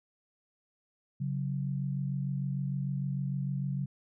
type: tone pair together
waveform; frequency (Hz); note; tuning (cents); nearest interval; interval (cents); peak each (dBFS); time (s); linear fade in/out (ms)
sine; 138.59 / 185.23; C#3 / F#3; 0 / +2; perfect fourth; 502; -31 / -36; 1.2-3.86; 10
effects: none